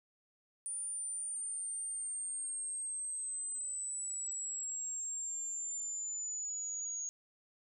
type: linear sweep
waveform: sine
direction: down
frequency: 9300 to 6645 Hz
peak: -37 dBFS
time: 0.66-7.09 s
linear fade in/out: 0 ms
effects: none